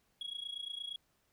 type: tone with amplitude modulation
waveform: sine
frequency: 3322 Hz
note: G#7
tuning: in tune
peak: -34 dBFS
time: 0.21-0.96 s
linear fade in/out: 2 ms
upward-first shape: sine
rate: 28.6 Hz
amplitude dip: 90%
effects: tanh soft clip ceiling -36 dBFS + pink hiss -75 dBFS RMS until 1.32 s